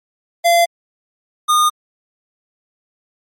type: tone pair in turn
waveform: square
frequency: 686 / 1222.3 Hz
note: F5 / D#6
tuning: -31 / -31 cents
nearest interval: minor seventh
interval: 1000 cents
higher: second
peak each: -10 / -11 dBFS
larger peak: first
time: 0.44-0.66 / 1.48-1.7 s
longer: neither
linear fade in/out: 20 ms
effects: MP3 64 kbps